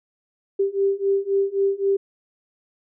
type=beating tone pair; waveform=sine; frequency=392 / 395.8 Hz; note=G4 / G4; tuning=0 / +17 cents; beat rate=3.8 Hz; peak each=-22 / -21 dBFS; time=0.59-1.97 s; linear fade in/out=10 ms; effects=none